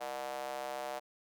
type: tone with high-pass filter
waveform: square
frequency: 66.9 Hz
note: C2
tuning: 39 cents sharp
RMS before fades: -40 dBFS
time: 0-1 s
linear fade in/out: 20 ms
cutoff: 660 Hz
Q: 3.7
effects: none